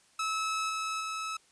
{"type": "tone with level steps", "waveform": "sawtooth", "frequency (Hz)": 1298, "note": "E6", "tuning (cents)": -27, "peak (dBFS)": [-26, -28, -30], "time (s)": [0.19, 1.37], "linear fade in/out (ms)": 5, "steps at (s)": [0.69, 1], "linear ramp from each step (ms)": 10, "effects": ["white hiss -64 dBFS RMS until 1.51 s", "resampled to 22050 Hz"]}